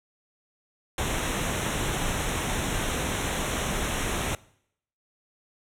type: band-stop noise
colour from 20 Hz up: pink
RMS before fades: -28 dBFS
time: 0.98-4.35 s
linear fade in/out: 2 ms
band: 4000 to 5600 Hz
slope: 96 dB/octave
effects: noise-tail reverb RT60 0.7 s tail -22 dB re dry + low-pass 10000 Hz 12 dB/octave